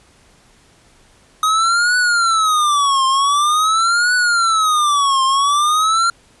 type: tone with vibrato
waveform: square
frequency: 1253 Hz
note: D#6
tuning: 12 cents sharp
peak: -13 dBFS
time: 1.43-6.1 s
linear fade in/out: 2 ms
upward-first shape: triangle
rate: 0.46 Hz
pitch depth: 300 cents each way
effects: pink hiss -51 dBFS RMS until 6.4 s + resampled to 24000 Hz